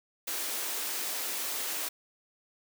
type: high-pass noise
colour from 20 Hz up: white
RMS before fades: -34 dBFS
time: 0.27-1.89 s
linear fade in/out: 10 ms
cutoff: 250 Hz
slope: 48 dB/octave
effects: none